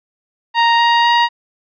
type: tone with pitch steps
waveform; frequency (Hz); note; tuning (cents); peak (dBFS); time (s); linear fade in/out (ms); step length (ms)
sawtooth; 932.3 / 938.8 / 945.3; A#5 / A#5 / A#5; 0 / +12 / +24; -6; 0.54-1.29; 50; 250
effects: resampled to 11025 Hz